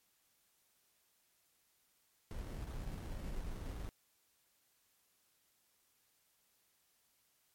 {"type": "noise with sample-and-hold", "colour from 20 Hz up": "brown", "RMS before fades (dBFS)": -43, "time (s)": [2.31, 3.89], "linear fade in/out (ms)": 0, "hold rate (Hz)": 2450, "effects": ["white hiss -75 dBFS RMS until 7.54 s", "MP3 64 kbps"]}